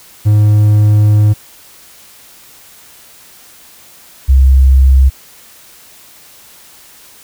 triangle / sine tone pair in turn, 105.2 / 66.27 Hz, G#2 / C2, +23 / +23 cents, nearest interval minor sixth, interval 800 cents, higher first, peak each -3 dBFS, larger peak neither, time 0.25-1.34 / 4.28-5.1 s, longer first, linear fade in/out 20 ms, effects white hiss -40 dBFS RMS until 7.23 s

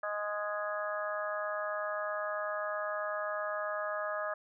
harmonic tone, 207.7 Hz, G#3, in tune, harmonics 3 / 4 / 5 / 6 / 7 / 8, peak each -36 / -47 / -45 / -38 / -48 / -40 dBFS, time 0.03-4.34 s, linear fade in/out 5 ms, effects none

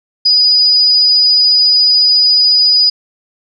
sine tone, 4943 Hz, D#8, 12 cents flat, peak -6 dBFS, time 0.25-2.9 s, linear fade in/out 10 ms, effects none

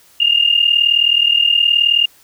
sine tone pair together, 2802 / 2841 Hz, F7 / F7, +5 / +29 cents, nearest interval unison, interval 24 cents, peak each -13 dBFS, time 0.2-2.06 s, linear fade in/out 5 ms, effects white hiss -49 dBFS RMS until 2.23 s

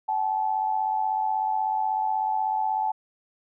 sine tone pair together, 766.7 / 863 Hz, G5 / A5, -39 / -34 cents, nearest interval major second, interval 205 cents, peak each -28 / -24 dBFS, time 0.08-2.92 s, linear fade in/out 10 ms, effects none

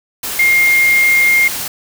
sine tone in noise, 2125 Hz, C7, 26 cents sharp, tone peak -8 dBFS, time 0.39-1.48 s, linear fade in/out 5 ms, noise white, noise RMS -22 dBFS, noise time 0.23-1.68 s, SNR +11 dB, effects none

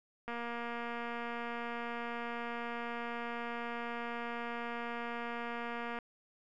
click train, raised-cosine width 0.5 ms, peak -26 dBFS, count 1348, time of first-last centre 0.28-5.988 s, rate 236 Hz, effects none

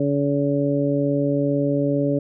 harmonic tone, 142.2 Hz, C#3, 45 cents sharp, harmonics 1 / 2 / 3 / 4, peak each -24 / -21 / -26 / -24 dBFS, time 0-2.19 s, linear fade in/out 5 ms, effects none

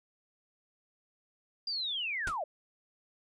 sine linear sweep, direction down, 4856 to 554.4 Hz, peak -32 dBFS, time 1.67-2.44 s, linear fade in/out 5 ms
pink noise with exponential decay, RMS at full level -33 dBFS, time 2.27-2.37 s, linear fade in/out 2 ms, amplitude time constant 20 ms
effects resampled to 24000 Hz

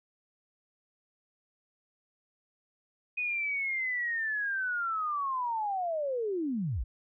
sine linear sweep, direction down, 2500 to 40.24 Hz, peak -29 dBFS, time 3.17-6.84 s, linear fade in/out 10 ms, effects none

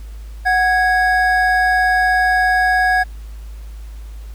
triangle tone pair together, 739 / 1655.9 Hz, F#5 / G#6, -2 / -6 cents, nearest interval octave + major second, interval 1396 cents, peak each -13 dBFS, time 0.45-3.04 s, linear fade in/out 20 ms, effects added 53 Hz sine -29 dBFS peak until 4.34 s + pink hiss -49 dBFS RMS until 4.34 s

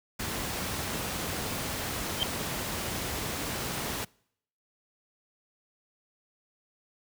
pink noise, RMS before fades -33 dBFS, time 0.19-4.05 s, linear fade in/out 10 ms
sine tone with exponential growth, 3136 Hz, G7, in tune, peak -20 dBFS, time 2.15-2.23 s, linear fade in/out 0 ms, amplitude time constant 16 ms
effects noise-tail reverb RT60 0.7 s tail -26 dB re dry + high-pass 60 Hz 12 dB/octave

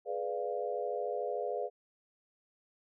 sine chord, G# diminished seventh, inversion none, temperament equal with one note detuned, 420.4 / 493.9 / 587.3 / 698.5 Hz, G#4 / B4 / D5 / F5, +21 / 0 / 0 / 0 cents, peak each -38 / -37 / -39 / -39 dBFS, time 0.05-1.7 s, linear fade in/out 50 ms, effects none

